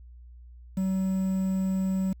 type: tone with quantisation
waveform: triangle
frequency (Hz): 190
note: F#3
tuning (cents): +46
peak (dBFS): -22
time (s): 0.77-2.13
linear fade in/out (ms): 5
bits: 8
effects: added 60 Hz sine -45 dBFS peak until 2.2 s